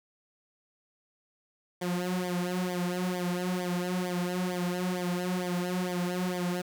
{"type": "tone with flanger", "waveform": "sawtooth", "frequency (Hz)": 179.6, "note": "F3", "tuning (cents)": 49, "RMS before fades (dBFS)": -31, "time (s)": [1.81, 6.62], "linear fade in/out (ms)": 10, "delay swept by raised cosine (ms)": [0.73, 4.73], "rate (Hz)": 2.2, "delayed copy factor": -0.95, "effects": ["9-bit"]}